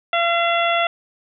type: harmonic tone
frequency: 682 Hz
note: F5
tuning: 41 cents flat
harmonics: 1 / 2 / 3 / 4 / 5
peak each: -19 / -22 / -24 / -25 / -26 dBFS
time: 0.13-0.87 s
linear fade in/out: 2 ms
effects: none